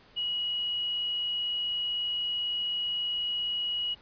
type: tone with quantisation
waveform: sine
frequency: 2909 Hz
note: F#7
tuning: 30 cents flat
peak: -28 dBFS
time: 0.16-3.95 s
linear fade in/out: 20 ms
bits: 9
effects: pink hiss -57 dBFS RMS until 4.01 s + resampled to 11025 Hz

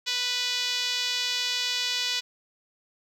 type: tone with band-pass filter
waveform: 5% pulse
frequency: 493.5 Hz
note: B4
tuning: 1 cent flat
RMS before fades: -28 dBFS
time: 0.06-2.21 s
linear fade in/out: 20 ms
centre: 3800 Hz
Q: 1.3
effects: none

